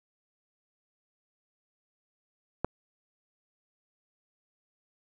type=click; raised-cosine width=1 ms; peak=-13 dBFS; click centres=2.646 s; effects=none